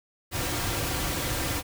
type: noise with comb filter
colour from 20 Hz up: pink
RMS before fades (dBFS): -29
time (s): 0.31-1.63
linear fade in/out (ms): 50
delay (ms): 4.7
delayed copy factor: -0.55
effects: none